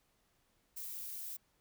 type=noise; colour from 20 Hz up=violet; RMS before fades=-44 dBFS; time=0.76-1.37 s; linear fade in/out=10 ms; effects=pink hiss -75 dBFS RMS until 1.6 s